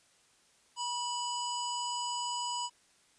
harmonic tone with a mistuned harmonic, 987.8 Hz, B5, in tune, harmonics 1 / 3 / 5 / 7 / 8, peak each -35 / -40 / -42 / -43 / -44 dBFS, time 0.76-2.7 s, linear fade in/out 50 ms, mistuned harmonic 1, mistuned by -31 cents, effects white hiss -66 dBFS RMS until 3.18 s + resampled to 22050 Hz

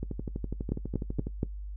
two click trains, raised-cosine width 3 ms, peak -21 / -15 dBFS, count 16 / 4, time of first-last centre 0.03-1.27 / 0.72-1.431 s, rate 12.1 / 4.22 Hz, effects noise-tail reverb RT60 0.1 s tail -18 dB re dry + added 50 Hz sine -36 dBFS peak until 1.76 s

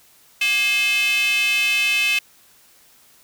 square tone with high-pass filter, 235.4 Hz, A#3, 17 cents sharp, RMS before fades -19 dBFS, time 0.41-2.19 s, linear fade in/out 5 ms, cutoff 2600 Hz, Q 7, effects white hiss -53 dBFS RMS until 3.23 s

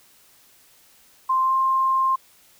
sine tone with pitch glide, 1046.5 to 1056.8 Hz, C6 to C6, 0 to +17 cents, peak -17 dBFS, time 1.29-2.16 s, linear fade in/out 10 ms, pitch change +17 cents, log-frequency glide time 1.41-1.55 s, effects white hiss -55 dBFS RMS until 2.59 s

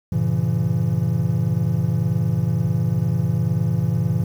triangle chord, G diminished seventh, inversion none, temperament equal with one note detuned, 98 / 116.54 / 138.59 / 167.5 Hz, G2 / Bb2 / Db3 / Fb3, 0 / 0 / 0 / +28 cents, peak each -24 / -20 / -22 / -20 dBFS, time 0.12-4.24 s, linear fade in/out 5 ms, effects 8-bit

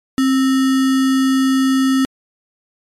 sine tone with sample-and-hold, 265.1 Hz, C4, 23 cents sharp, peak -11 dBFS, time 0.18-2.05 s, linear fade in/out 0 ms, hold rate 1575 Hz, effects low-pass 11000 Hz 12 dB/octave + MP3 96 kbps

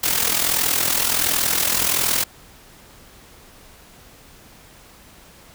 white noise with amplitude modulation, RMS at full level -17 dBFS, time 0.03-2.24 s, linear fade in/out 10 ms, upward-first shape sine, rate 41.4 Hz, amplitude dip 65%, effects pink hiss -47 dBFS RMS until 5.54 s

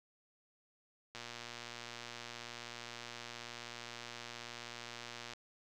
click train, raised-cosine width 0.2 ms, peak -28 dBFS, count 499, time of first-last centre 1.15-5.335 s, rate 119 Hz, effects none

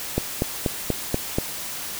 click train, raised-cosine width 2 ms, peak -7 dBFS, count 6, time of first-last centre 0.18-1.385 s, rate 4.15 Hz, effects white hiss -32 dBFS RMS until 1.99 s

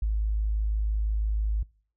sine tone, 53 Hz, G#1, 36 cents sharp, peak -23 dBFS, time 0.02-1.63 s, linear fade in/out 5 ms, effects noise-tail reverb RT60 0.5 s tail -25 dB re dry

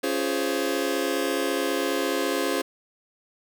sawtooth chord, Db major seventh, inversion none, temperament just, 277.2 / 346.5 / 415.8 / 519.7 Hz, Db4 / F4 / Ab4 / C5, 0 / -14 / +2 / -12 cents, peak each -25 dBFS, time 0.03-2.62 s, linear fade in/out 10 ms, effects none

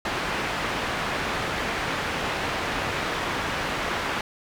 white low-pass noise, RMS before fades -28 dBFS, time 0.05-4.21 s, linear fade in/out 2 ms, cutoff 2000 Hz, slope 12 dB/octave, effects none

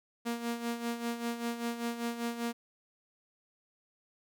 sawtooth tone with tremolo, 235 Hz, A#3, 14 cents sharp, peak -27 dBFS, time 0.25-2.53 s, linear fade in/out 20 ms, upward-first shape sine, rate 5.1 Hz, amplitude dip 65%, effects none

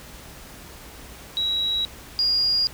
sine tone pair in turn, 3873 / 4843 Hz, B7 / D#8, -35 / -48 cents, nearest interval major third, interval 387 cents, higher second, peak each -21 / -18 dBFS, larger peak second, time 1.37-1.85 / 2.19-2.67 s, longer neither, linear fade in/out 0 ms, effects added 60 Hz sine -47 dBFS peak until 2.73 s + pink hiss -43 dBFS RMS until 2.73 s

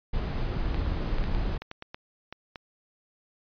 brown noise, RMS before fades -28 dBFS, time 0.13-1.58 s, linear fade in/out 10 ms
clicks, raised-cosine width 0.3 ms, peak -22 dBFS, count 10, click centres 0.745 / 1.184 / 1.24 / 1.349 / 1.62 / 1.714 / 1.824 / 1.945 / 2.326 / 2.558 s
effects resampled to 11025 Hz

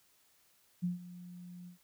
sine tone with ADSR envelope, 177.4 Hz, F3, 27 cents sharp, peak -29 dBFS, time 0.82-1.78 s, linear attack 23 ms, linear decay 140 ms, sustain -17 dB, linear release 110 ms, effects white hiss -69 dBFS RMS until 1.83 s

